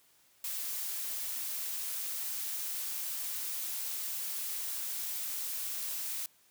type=noise; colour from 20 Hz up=blue; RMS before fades=-37 dBFS; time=0.44-6.26 s; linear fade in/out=2 ms; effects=white hiss -66 dBFS RMS until 6.5 s + high-pass 60 Hz 12 dB/octave